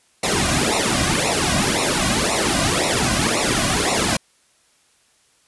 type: noise with flanger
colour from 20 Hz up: pink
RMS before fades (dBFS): -19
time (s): 0.23-4.17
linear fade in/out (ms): 5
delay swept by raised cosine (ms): 0.62 to 2.32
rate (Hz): 1.9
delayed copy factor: -0.95
effects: white hiss -59 dBFS RMS until 5.47 s + resampled to 24000 Hz